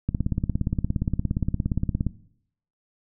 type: click train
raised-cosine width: 5 ms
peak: -11 dBFS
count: 35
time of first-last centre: 0.09-2.067 s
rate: 17.2 Hz
effects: noise-tail reverb RT60 0.7 s tail -19 dB re dry